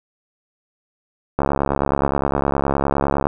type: click train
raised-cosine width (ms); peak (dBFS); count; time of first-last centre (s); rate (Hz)
1; -4; 132; 1.39-3.269; 69.7
effects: none